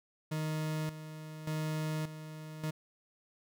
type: tone with tremolo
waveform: 40% pulse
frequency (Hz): 155.56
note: D#3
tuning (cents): 0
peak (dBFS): -32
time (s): 0.31-2.71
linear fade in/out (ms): 10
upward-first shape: square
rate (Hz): 0.86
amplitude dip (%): 70
effects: none

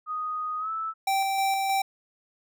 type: tone with pitch glide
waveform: sine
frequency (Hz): 1244.5 to 1313.2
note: D#6 to E6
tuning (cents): 0 to -7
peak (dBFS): -28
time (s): 0.06-0.94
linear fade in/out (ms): 50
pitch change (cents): +93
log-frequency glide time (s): 0.59-0.7
type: tone with tremolo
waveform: square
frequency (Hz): 779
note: G5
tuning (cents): -11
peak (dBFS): -23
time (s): 1.07-1.82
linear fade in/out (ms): 5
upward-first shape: square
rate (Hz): 3.2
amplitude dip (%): 25
effects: none

